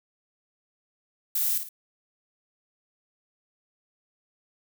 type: noise with echo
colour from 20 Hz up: violet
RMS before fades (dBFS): -26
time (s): 1.35-1.58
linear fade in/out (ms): 5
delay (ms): 55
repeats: 2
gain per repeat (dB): -8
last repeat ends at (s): 1.69
effects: none